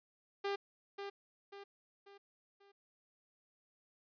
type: tone with echo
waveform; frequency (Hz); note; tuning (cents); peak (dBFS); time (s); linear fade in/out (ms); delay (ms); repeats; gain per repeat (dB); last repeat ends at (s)
sawtooth; 399.4; G4; +32; -31; 0.44-0.56; 10; 540; 4; -7; 2.72
effects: resampled to 11025 Hz